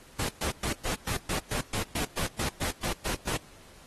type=noise bursts; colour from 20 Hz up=pink; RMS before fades=-31 dBFS; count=15; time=0.19-3.37 s; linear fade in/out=5 ms; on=100 ms; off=120 ms; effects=pink hiss -54 dBFS RMS until 3.86 s + AAC 32 kbps